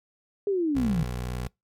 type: linear sweep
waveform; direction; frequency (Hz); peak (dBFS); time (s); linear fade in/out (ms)
sine; down; 413.7 to 145.5; -22; 0.47-1.03; 2
type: tone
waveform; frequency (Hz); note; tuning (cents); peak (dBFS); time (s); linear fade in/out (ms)
20% pulse; 61.6; B1; -4; -25; 0.75-1.48; 10
effects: noise-tail reverb RT60 0.2 s tail -26 dB re dry + MP3 96 kbps